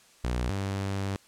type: tone pair in turn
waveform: sawtooth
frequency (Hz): 61 / 97.93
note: B1 / G2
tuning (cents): -21 / -1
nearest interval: minor sixth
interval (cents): 820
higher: second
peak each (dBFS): -23 / -25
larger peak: first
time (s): 0.24-0.5 / 0.5-1.16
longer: second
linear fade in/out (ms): 0
effects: white hiss -58 dBFS RMS until 1.27 s + low-pass 9000 Hz 12 dB/octave